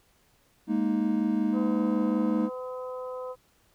triangle chord, Ab suspended second, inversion none, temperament equal, 207.7 / 233.1 / 311.1 Hz, Ab3 / Bb3 / Eb4, 0 / 0 / 0 cents, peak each -26 dBFS, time 0.67-2.5 s, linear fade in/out 50 ms
harmonic tone, 254.1 Hz, B3, 49 cents sharp, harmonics 2 / 3 / 4 / 5, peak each -34 / -50 / -42 / -45 dBFS, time 1.52-3.36 s, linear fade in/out 50 ms
effects pink hiss -65 dBFS RMS until 3.74 s

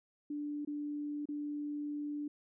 sine tone with dropouts, 293.7 Hz, D4, in tune, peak -36 dBFS, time 0.3-2.28 s, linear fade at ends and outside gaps 5 ms, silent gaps 0.65-0.673 / 1.256-1.287 s, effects none

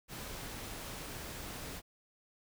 pink noise, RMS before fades -44 dBFS, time 0.08-1.82 s, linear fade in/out 50 ms, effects none

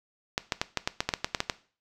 clicks, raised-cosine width 0.2 ms, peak -8 dBFS, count 12, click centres 0.379 / 0.522 / 0.615 / 0.773 / 0.875 / 1.005 / 1.09 / 1.138 / 1.245 / 1.348 / 1.404 / 1.498 s, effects noise-tail reverb RT60 0.4 s tail -17 dB re dry

